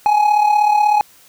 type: tone with amplitude modulation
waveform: triangle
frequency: 838 Hz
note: G#5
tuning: 15 cents sharp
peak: -6 dBFS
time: 0.06-1.01 s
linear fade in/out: 0 ms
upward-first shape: sine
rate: 36.3 Hz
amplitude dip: 60%
effects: white hiss -48 dBFS RMS until 1.28 s